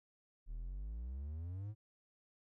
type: exponential sweep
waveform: triangle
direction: up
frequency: 36.95 to 110 Hz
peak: -39 dBFS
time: 0.46-1.75 s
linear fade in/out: 50 ms
effects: none